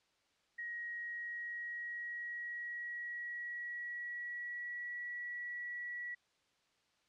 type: tone with pitch glide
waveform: sine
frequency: 1892 to 1936.2 Hz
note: A#6 to B6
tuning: +25 to -35 cents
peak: -40 dBFS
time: 0.58-6.15 s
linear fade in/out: 10 ms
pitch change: +40 cents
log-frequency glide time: 1.01-5.02 s
effects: white hiss -75 dBFS RMS until 7.08 s + low-pass 5000 Hz 12 dB/octave